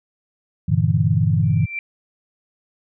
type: chord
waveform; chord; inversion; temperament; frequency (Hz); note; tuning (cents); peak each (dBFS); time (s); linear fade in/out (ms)
sine; E half-diminished seventh; first; equal; 98 / 116.54 / 146.83 / 164.81; G2 / Bb2 / D3 / E3; 0 / 0 / 0 / 0; -20; 0.68-1.66; 10
type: tone with exponential growth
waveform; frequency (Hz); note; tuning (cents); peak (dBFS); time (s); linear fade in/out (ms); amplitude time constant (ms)
sine; 2349; D7; 0; -21; 1.43-1.79; 1; 77
effects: none